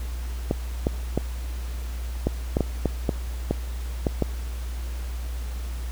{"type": "clicks", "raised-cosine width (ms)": 2, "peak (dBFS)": -8, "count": 11, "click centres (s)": [0.511, 0.869, 1.176, 2.27, 2.569, 2.607, 2.857, 3.092, 3.51, 4.068, 4.223], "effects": ["added 60 Hz sine -28 dBFS peak until 5.91 s", "pink hiss -44 dBFS RMS until 5.91 s"]}